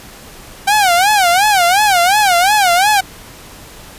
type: tone with vibrato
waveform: sawtooth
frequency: 767 Hz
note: G5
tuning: 38 cents flat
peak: -5 dBFS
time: 0.67-3.01 s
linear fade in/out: 10 ms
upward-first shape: sine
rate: 2.8 Hz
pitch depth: 190 cents each way
effects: pink hiss -36 dBFS RMS until 3.98 s + resampled to 32000 Hz